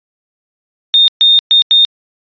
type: tone bursts at uneven times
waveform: sine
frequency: 3658 Hz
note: A#7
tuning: 33 cents flat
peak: -3 dBFS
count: 4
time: 0.94-1.08 / 1.21-1.39 / 1.51-1.62 / 1.71-1.85 s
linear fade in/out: 0 ms
effects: tanh soft clip ceiling -2 dBFS + resampled to 11025 Hz